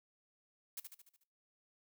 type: noise with echo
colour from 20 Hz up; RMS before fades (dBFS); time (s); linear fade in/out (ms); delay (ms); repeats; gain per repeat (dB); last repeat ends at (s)
blue; -43; 0.77-0.8; 5; 73; 6; -5; 1.238
effects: noise-tail reverb RT60 0.3 s tail -19 dB re dry